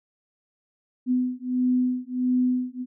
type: beating tone pair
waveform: sine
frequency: 250.7 / 252.2 Hz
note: B3 / B3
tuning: +26 / +36 cents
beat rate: 1.5 Hz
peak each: -24 dBFS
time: 1.06-2.86 s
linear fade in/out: 50 ms
effects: none